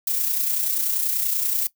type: noise with amplitude modulation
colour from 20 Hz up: violet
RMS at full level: -21 dBFS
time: 0.07-1.67 s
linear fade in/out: 2 ms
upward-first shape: sine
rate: 30.4 Hz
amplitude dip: 45%
effects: noise-tail reverb RT60 0.1 s tail -18 dB re dry